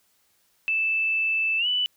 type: tone with pitch glide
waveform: sine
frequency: 2637 to 2977 Hz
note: E7 to F#7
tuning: 0 to +10 cents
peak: -21 dBFS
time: 0.68-1.86 s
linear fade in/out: 0 ms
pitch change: +210 cents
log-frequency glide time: 1.58-1.67 s
effects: white hiss -66 dBFS RMS until 1.96 s